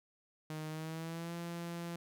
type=tone with pitch glide; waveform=sawtooth; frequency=155.56 to 170.62 Hz; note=D#3 to F3; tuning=0 to -40 cents; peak=-36 dBFS; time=0.5-1.96 s; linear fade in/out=2 ms; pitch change=+160 cents; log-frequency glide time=0.69-1.34 s; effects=none